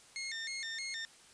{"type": "tone with vibrato", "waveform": "20% pulse", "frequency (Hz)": 1975.5, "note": "B6", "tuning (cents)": 0, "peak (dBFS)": -33, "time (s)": [0.16, 1.05], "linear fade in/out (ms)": 0, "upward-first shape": "square", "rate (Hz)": 3.2, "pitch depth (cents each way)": 150, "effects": ["white hiss -59 dBFS RMS until 1.33 s", "resampled to 22050 Hz"]}